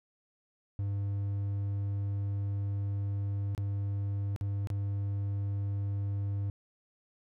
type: tone with dropouts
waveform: triangle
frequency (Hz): 100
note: G2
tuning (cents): +35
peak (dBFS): -28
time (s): 0.79-6.5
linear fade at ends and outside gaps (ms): 0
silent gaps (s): 3.549-3.578 / 4.362-4.411 / 4.672-4.702
effects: none